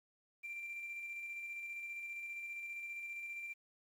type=tone with tremolo; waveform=sine; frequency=2363 Hz; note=D7; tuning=10 cents sharp; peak=-40 dBFS; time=0.43-3.54 s; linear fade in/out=20 ms; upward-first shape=square; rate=15 Hz; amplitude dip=30%; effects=tanh soft clip ceiling -38 dBFS + 11-bit